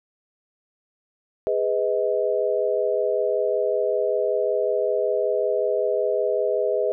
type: tone cluster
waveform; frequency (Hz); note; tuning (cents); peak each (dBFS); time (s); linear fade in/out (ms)
sine; 413 / 498.3 / 632; G#4 / B4 / D#5; -10 / +15 / +27; -24; 1.47-6.92; 0
effects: none